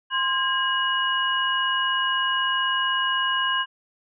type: tone cluster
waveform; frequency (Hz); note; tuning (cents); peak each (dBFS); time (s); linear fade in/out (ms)
sine; 1043 / 1620 / 2901; C6 / G#6 / F#7; -6 / -43 / -35; -25; 0.1-3.66; 50
effects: none